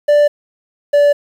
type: tone pair in turn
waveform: triangle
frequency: 587.3 / 578.9 Hz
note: D5 / D5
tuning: 0 / -25 cents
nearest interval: unison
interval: 25 cents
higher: first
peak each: -5 dBFS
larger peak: neither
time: 0.08-0.28 / 0.93-1.13 s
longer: neither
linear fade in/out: 10 ms
effects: 7-bit